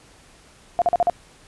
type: tone bursts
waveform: sine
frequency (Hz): 698.5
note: F5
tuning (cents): 0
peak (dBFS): -14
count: 5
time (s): 0.79-1.098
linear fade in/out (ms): 0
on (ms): 28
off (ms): 42
effects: pink hiss -51 dBFS RMS until 1.47 s + resampled to 24000 Hz

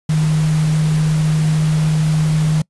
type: tone in noise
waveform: sine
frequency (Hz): 155.56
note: D#3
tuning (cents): 0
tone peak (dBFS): -12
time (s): 0.09-2.62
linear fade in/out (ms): 5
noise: pink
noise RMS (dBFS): -29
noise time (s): 0.09-2.62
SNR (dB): +14
effects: noise-tail reverb RT60 0.1 s tail -25 dB re dry + resampled to 24000 Hz

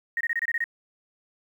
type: tone bursts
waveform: sine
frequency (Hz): 1864.7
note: A#6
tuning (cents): 0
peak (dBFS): -23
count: 8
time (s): 0.17-0.641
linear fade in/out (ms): 2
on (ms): 37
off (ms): 25
effects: 9-bit

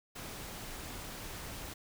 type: noise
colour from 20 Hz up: pink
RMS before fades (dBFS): -44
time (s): 0.15-1.74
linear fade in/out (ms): 10
effects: none

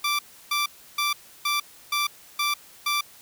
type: tone bursts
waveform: 15% pulse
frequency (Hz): 1172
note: D6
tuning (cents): -4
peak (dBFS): -16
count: 7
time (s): 0.04-3.01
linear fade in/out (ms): 5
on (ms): 150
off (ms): 320
effects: white hiss -50 dBFS RMS until 3.21 s

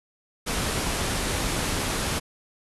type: low-pass noise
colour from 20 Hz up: pink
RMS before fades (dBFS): -27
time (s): 0.46-2.2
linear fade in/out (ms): 20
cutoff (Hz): 12000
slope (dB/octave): 96
effects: none

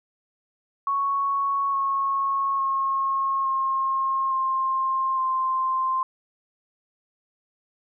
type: tone with pitch steps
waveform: sine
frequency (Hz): 1108.7 / 1096 / 1083.4 / 1070.9 / 1058.6 / 1046.5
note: C#6 / C#6 / C#6 / C6 / C6 / C6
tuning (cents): 0 / -20 / -40 / +40 / +20 / 0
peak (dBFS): -21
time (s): 0.87-6.03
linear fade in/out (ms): 2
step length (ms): 860
effects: none

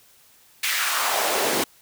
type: noise with high-pass filter sweep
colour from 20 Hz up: pink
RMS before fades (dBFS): -23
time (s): 0.63-1.64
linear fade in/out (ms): 5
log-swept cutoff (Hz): 2300 to 270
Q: 1.9
effects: white hiss -55 dBFS RMS until 1.81 s

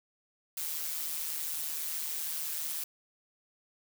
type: noise with amplitude modulation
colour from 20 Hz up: blue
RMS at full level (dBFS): -33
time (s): 0.57-2.84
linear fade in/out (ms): 5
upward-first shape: sine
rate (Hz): 156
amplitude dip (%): 60
effects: none

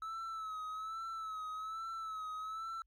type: tone with vibrato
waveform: triangle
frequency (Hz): 1300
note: E6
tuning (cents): -24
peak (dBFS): -38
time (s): 0.02-2.82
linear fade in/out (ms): 2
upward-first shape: sine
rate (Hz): 1.2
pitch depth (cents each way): 52
effects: added 50 Hz sine -70 dBFS peak until 2.86 s + Opus 48 kbps

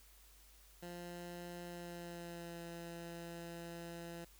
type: tone with pitch glide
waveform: 15% pulse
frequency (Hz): 174.61 to 169.93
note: F3 to F3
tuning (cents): 0 to -47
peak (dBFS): -40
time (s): 0.82-4.25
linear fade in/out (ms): 10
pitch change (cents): -47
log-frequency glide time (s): 1.64-2.62
effects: added 50 Hz sine -63 dBFS peak until 4.39 s + white hiss -65 dBFS RMS until 4.39 s

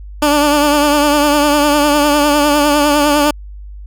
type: tone with vibrato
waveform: 15% pulse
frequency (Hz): 293.1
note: D4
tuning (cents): -3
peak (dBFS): -3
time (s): 0.22-3.31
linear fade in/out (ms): 5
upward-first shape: triangle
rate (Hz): 9.9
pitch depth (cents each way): 52
effects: added 50 Hz sine -28 dBFS peak until 3.86 s

